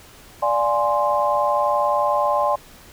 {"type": "chord", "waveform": "sine", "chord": "D half-diminished seventh", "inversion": "none", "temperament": "equal", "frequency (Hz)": [587.3, 698.5, 830.6, 1046.5], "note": ["D5", "F5", "Ab5", "C6"], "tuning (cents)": [0, 0, 0, 0], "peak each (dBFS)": [-21, -27, -22, -21], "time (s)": [0.42, 2.56], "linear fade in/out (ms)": 10, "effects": ["pink hiss -46 dBFS RMS until 2.92 s"]}